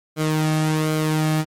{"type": "tone with flanger", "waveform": "sawtooth", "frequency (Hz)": 155.56, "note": "D#3", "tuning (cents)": 0, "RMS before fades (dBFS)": -20, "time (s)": [0.16, 1.45], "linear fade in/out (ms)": 50, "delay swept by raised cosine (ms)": [1.1, 2.05], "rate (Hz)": 1.3, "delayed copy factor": -0.55, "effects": ["MP3 64 kbps"]}